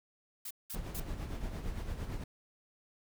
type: noise bursts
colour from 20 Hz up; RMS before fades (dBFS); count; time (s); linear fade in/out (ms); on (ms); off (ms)
blue; -42; 3; 0.45-1.001; 5; 57; 190
type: noise with tremolo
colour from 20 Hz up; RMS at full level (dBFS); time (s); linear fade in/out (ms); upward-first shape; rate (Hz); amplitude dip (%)
brown; -37; 0.74-2.24; 5; sine; 8.8; 50
effects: none